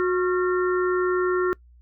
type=harmonic tone with a mistuned harmonic; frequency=364 Hz; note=F#4; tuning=28 cents flat; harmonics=1 / 3 / 4 / 5; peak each=-20 / -32 / -28 / -34 dBFS; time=0-1.53 s; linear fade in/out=0 ms; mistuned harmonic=4; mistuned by=-98 cents; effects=noise-tail reverb RT60 0.1 s tail -23 dB re dry + added 60 Hz sine -49 dBFS peak until 1.81 s